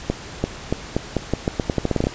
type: accelerating click train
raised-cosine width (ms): 2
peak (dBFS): -5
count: 16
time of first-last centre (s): 0.1-2.07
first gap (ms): 340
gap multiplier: 0.84
effects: pink hiss -36 dBFS RMS until 2.14 s + resampled to 16000 Hz